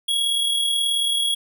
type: tone with amplitude modulation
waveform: square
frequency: 3322 Hz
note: G#7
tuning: in tune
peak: -18 dBFS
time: 0.08-1.35 s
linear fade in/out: 10 ms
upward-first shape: sine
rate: 38.5 Hz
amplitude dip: 35%
effects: none